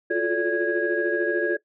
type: tone cluster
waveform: sine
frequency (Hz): 346.6 / 360 / 435.3 / 578 / 1651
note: F4 / F#4 / A4 / D5 / G#6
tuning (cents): -13 / -47 / -19 / -28 / -11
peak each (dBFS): -26 / -28 / -27 / -28 / -26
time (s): 0.1-1.57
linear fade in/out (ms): 10
effects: noise-tail reverb RT60 0.1 s tail -19 dB re dry + tanh soft clip ceiling -10 dBFS